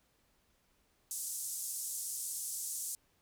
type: band-pass noise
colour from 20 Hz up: pink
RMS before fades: -40 dBFS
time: 1.11-2.95 s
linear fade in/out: 0 ms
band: 7000 to 12000 Hz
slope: 24 dB/octave
effects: pink hiss -73 dBFS RMS until 3.21 s